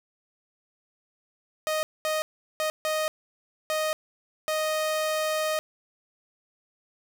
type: tone bursts at uneven times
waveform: sawtooth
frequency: 622 Hz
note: D#5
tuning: 1 cent flat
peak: -21 dBFS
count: 6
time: 1.67-1.83 / 2.05-2.22 / 2.6-2.7 / 2.85-3.08 / 3.7-3.93 / 4.48-5.59 s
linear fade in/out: 0 ms
effects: none